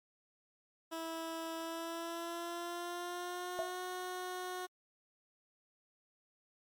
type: tone with pitch glide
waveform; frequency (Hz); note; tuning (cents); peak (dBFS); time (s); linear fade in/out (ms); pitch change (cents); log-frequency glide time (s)
15% pulse; 327.1 to 365; E4 to F#4; -13 to -24; -33; 0.91-4.67; 20; +189; 1.56-3.81
type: tone with exponential decay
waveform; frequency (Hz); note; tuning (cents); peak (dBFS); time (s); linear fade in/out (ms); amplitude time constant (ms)
sine; 665; E5; +15; -30; 3.59-3.77; 0; 37
effects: MP3 96 kbps